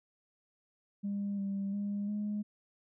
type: tone with pitch steps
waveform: sine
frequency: 201.3 / 197.3 / 203.1 / 208.4 Hz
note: G3 / G3 / G#3 / G#3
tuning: +46 / +11 / -38 / +6 cents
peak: -31 dBFS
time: 1.03-2.43 s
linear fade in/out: 20 ms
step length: 350 ms
effects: tanh soft clip ceiling -29 dBFS